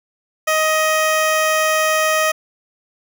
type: tone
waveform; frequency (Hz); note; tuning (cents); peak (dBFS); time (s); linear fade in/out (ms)
15% pulse; 627; D#5; +13; -8; 0.47-2.32; 10
effects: none